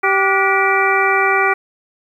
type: harmonic tone with a mistuned harmonic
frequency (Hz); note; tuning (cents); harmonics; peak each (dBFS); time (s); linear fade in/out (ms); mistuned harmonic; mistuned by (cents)
389; G4; -13; 1 / 2 / 3 / 4 / 5 / 6; -19 / -19 / -19 / -19 / -19 / -19; 0.03-1.54; 10; 4; -120
effects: 8-bit